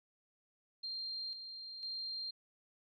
sine tone with tremolo, 4186 Hz, C8, in tune, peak -39 dBFS, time 0.83-2.31 s, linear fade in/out 10 ms, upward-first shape square, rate 1 Hz, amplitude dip 50%, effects none

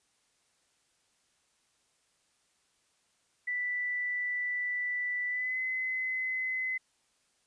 sine tone with pitch glide, 1975.5 to 2035 Hz, B6 to C7, 0 to -49 cents, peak -30 dBFS, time 3.47-6.78 s, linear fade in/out 10 ms, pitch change +51 cents, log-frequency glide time 5.28-5.58 s, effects white hiss -72 dBFS RMS until 7.46 s + resampled to 22050 Hz

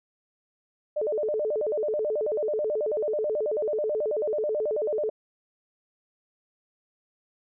sine tone with vibrato, 510 Hz, C5, 44 cents flat, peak -24 dBFS, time 0.96-5.1 s, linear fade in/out 10 ms, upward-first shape square, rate 9.2 Hz, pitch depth 280 cents each way, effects none

